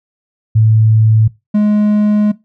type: tone pair in turn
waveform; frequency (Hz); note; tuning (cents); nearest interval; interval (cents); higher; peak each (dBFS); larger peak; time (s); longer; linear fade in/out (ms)
sine / triangle; 110 / 209.5; A2 / G#3; 0 / +15; major seventh; 1115; second; -6 / -6; neither; 0.55-1.28 / 1.54-2.32; second; 10
effects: noise-tail reverb RT60 0.2 s tail -18 dB re dry